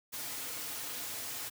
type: noise with comb filter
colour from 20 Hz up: white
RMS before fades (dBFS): -40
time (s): 0.12-1.5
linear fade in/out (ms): 20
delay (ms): 5.2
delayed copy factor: -0.6
effects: high-pass 100 Hz 12 dB/octave